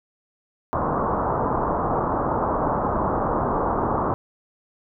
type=low-pass noise; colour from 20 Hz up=white; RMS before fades=-23 dBFS; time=0.73-4.14 s; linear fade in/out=0 ms; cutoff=1200 Hz; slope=48 dB/octave; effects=none

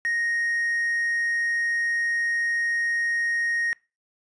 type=tone with hard clipping; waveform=sine; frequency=1867 Hz; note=A#6; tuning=2 cents sharp; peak=-23 dBFS; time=0.05-3.73 s; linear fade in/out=0 ms; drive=2 dB; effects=noise-tail reverb RT60 0.3 s tail -24 dB re dry + resampled to 22050 Hz

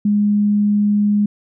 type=tone; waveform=sine; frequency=206.7 Hz; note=G#3; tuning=8 cents flat; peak=-12 dBFS; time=0.05-1.26 s; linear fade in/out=5 ms; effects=none

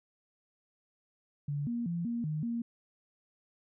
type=tone with pitch steps; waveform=sine; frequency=144.3 / 236.6 / 170.6 / 235.3 / 153.4 / 234 Hz; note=D3 / A#3 / F3 / A#3 / D#3 / A#3; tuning=-30 / +26 / -40 / +16 / -24 / +7 cents; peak=-31 dBFS; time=1.48-2.62 s; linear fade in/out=5 ms; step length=190 ms; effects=none

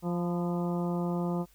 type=harmonic tone with a mistuned harmonic; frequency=174.61 Hz; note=F3; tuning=in tune; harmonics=1 / 2 / 3 / 4 / 5 / 6 / 7; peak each=-29 / -35 / -39 / -41 / -43 / -45 / -46 dBFS; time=0.02-1.46 s; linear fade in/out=50 ms; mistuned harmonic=6; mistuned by=-55 cents; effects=added 50 Hz sine -61 dBFS peak until 1.54 s + white hiss -64 dBFS RMS until 1.54 s

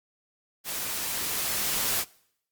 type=noise with level ramp; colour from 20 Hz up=white; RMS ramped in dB=-33 to -26 dBFS; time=0.64-2.05 s; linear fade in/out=50 ms; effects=noise-tail reverb RT60 0.7 s tail -23 dB re dry + Opus 48 kbps

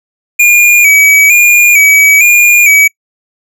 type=tone with vibrato; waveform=square; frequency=2349 Hz; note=D7; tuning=in tune; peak=-3 dBFS; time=0.39-2.88 s; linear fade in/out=10 ms; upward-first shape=square; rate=1.1 Hz; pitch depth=53 cents each way; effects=noise-tail reverb RT60 0.1 s tail -26 dB re dry

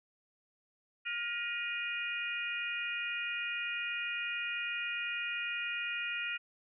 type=harmonic tone with a mistuned harmonic; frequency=472.6 Hz; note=A#4; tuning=24 cents sharp; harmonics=3 / 4 / 5 / 6; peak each=-40 / -41 / -37 / -42 dBFS; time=1.05-6.38 s; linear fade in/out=20 ms; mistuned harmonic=5; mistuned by=+71 cents; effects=none

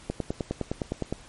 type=click train; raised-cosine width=2 ms; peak=-14 dBFS; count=11; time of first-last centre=0.1-1.126 s; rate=9.75 Hz; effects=pink hiss -50 dBFS RMS until 1.28 s + MP3 48 kbps

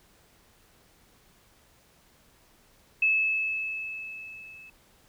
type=tone with level ramp; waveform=sine; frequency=2604 Hz; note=E7; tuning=22 cents flat; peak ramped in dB=-19 to -46 dBFS; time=3.02-4.7 s; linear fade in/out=5 ms; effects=pink hiss -61 dBFS RMS until 5.08 s

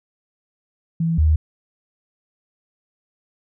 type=tone pair in turn; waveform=sine; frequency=164.81 / 77.78 Hz; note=E3 / D#2; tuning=0 / 0 cents; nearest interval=octave + minor second; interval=1300 cents; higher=first; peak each=-17 / -12 dBFS; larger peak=second; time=1-1.18 / 1.18-1.36 s; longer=neither; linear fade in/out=5 ms; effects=none

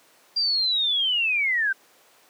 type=linear sweep; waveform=sine; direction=down; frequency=4786 to 1520 Hz; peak=-20 dBFS; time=0.36-1.73 s; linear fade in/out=10 ms; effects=pink hiss -56 dBFS RMS until 2.29 s + high-pass 400 Hz 12 dB/octave

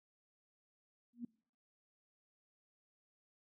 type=tone with exponential growth; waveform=sine; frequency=238.6 Hz; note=A#3; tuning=41 cents sharp; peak=-37 dBFS; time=1.13-1.25 s; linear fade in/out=5 ms; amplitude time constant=26 ms; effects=noise-tail reverb RT60 0.6 s tail -26 dB re dry

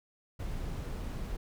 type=noise; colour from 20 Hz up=brown; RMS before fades=-37 dBFS; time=0.39-1.37 s; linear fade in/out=10 ms; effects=none

